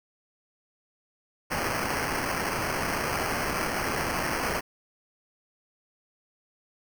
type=noise with sample-and-hold; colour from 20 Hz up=white; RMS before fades=-29 dBFS; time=1.5-4.61 s; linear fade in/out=20 ms; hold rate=3675 Hz; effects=none